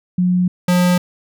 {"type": "tone pair in turn", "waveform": ["sine", "square"], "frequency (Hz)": [180.3, 178.64], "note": ["F#3", "F3"], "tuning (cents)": [-45, 39], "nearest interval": "unison", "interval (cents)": 16, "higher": "first", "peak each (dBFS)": -12, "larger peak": "neither", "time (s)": [[0.18, 0.48], [0.68, 0.98]], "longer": "neither", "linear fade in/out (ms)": 5, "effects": []}